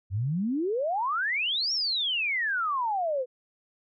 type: exponential two-way sweep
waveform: sine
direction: up then down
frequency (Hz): 89.4 to 5640 to 485.2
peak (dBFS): -25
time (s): 0.1-3.26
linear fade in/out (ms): 50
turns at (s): 1.73
effects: none